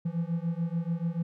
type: beating tone pair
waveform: triangle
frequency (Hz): 164.81 / 171.71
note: E3 / F3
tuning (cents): 0 / -29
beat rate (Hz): 6.9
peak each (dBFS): -29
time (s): 0.05-1.23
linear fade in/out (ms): 10
effects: none